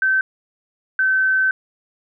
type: tone pair in turn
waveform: sine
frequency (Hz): 1542 / 1535.1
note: G6 / G6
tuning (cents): -29 / -37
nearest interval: unison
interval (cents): 8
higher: first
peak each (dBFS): -14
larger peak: neither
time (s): 0.02-0.21 / 0.99-1.51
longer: second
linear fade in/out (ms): 2
effects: none